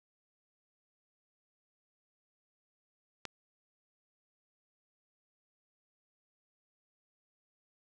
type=click; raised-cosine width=0.2 ms; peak=-21 dBFS; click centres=3.253 s; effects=none